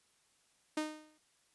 sawtooth tone with exponential decay, 307.7 Hz, D#4, 19 cents flat, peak -27 dBFS, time 0.77-1.18 s, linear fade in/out 5 ms, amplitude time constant 87 ms, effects white hiss -72 dBFS RMS until 1.54 s + resampled to 24000 Hz

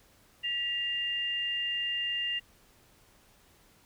sine tone pair together, 1937.2 / 2803 Hz, B6 / F7, -34 / +6 cents, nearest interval tritone, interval 640 cents, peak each -36 / -30 dBFS, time 0.43-2.4 s, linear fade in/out 20 ms, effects pink hiss -62 dBFS RMS until 3.85 s

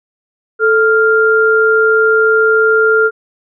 sine tone pair together, 440 / 1396.9 Hz, A4 / F6, 0 / 0 cents, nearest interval octave + minor sixth, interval 2000 cents, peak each -10 dBFS, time 0.59-3.11 s, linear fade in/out 50 ms, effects none

